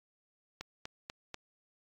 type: click train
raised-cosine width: 0.2 ms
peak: -23 dBFS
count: 4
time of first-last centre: 0.61-1.343 s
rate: 4.09 Hz
effects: AAC 48 kbps